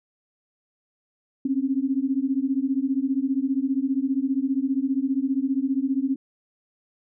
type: beating tone pair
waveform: sine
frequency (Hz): 261.6 / 276.6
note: C4 / C#4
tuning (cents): 0 / -4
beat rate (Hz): 15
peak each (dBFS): -24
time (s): 1.45-6.16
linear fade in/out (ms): 5
effects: none